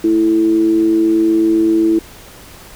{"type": "tone with amplitude modulation", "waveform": "sine", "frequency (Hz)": 330, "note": "E4", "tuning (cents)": 2, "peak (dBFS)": -7, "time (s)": [0.04, 1.99], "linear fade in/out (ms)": 5, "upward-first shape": "sine", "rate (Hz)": 108, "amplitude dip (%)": 50, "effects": ["pink hiss -38 dBFS RMS until 2.75 s"]}